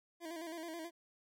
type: tone with vibrato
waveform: 25% pulse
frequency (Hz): 329.6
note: E4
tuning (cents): 0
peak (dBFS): -39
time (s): 0.2-0.91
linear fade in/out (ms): 50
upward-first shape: square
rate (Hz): 9.3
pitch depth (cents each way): 62
effects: none